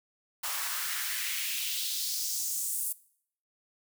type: noise with high-pass filter sweep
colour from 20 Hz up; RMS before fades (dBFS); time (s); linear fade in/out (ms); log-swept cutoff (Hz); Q
white; -33; 0.43-2.93; 10; 920 to 10000; 2.1
effects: noise-tail reverb RT60 0.6 s tail -20 dB re dry